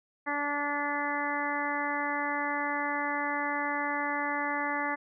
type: harmonic tone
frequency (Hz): 289.5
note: D4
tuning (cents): -25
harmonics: 1 / 2 / 3 / 4 / 5 / 6 / 7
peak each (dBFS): -37 / -39 / -34 / -36 / -40 / -35 / -36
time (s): 0.26-4.96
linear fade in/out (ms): 20
effects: none